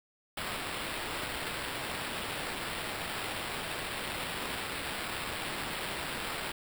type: noise with sample-and-hold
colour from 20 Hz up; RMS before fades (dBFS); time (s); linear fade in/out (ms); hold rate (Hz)
violet; -37; 0.37-6.52; 5; 6300
effects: none